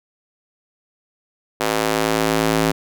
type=tone with high-pass filter sweep; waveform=square; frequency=54.3 Hz; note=A1; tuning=22 cents flat; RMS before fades=-19 dBFS; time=1.6-2.72 s; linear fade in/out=10 ms; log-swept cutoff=440 to 220 Hz; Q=0.88; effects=none